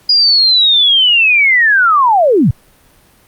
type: linear sweep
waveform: sine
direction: down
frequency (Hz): 4920 to 92.5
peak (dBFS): -6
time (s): 0.09-2.51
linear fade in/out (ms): 5
effects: pink hiss -48 dBFS RMS until 3.27 s + Opus 48 kbps